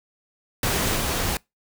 pink noise with level steps, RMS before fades -23 / -25 dBFS, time 0.63-1.37 s, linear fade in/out 2 ms, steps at 0.96 s, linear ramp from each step 2 ms, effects noise-tail reverb RT60 0.2 s tail -25 dB re dry

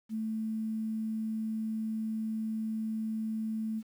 sine tone with quantisation, 220 Hz, A3, in tune, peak -31 dBFS, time 0.09-3.83 s, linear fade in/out 50 ms, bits 10, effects none

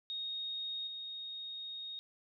sine tone with level steps, 3728 Hz, A#7, 1 cent flat, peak -37 / -41 dBFS, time 0.1-1.99 s, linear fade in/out 0 ms, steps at 0.87 s, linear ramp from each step 2 ms, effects none

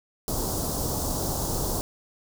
pink band-stop noise, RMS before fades -28 dBFS, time 0.28-1.81 s, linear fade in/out 0 ms, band 1000 to 4900 Hz, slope 24 dB/octave, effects none

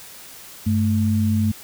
sine tone pair together, 98 / 217.5 Hz, G2 / A3, 0 / -20 cents, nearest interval octave + major second, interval 1380 cents, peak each -19 dBFS, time 0.66-1.52 s, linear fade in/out 10 ms, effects white hiss -41 dBFS RMS until 1.63 s

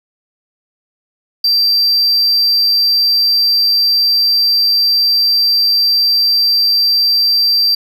triangle tone, 4699 Hz, D8, in tune, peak -8 dBFS, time 1.44-7.75 s, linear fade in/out 5 ms, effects none

